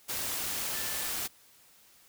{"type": "tone in noise", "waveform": "sine", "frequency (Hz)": 1760, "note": "A6", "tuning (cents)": 0, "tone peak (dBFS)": -45, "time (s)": [0.73, 1.1], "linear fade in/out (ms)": 20, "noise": "white", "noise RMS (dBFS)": -34, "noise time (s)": [0.08, 1.28], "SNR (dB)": -14, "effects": ["white hiss -60 dBFS RMS until 2.08 s"]}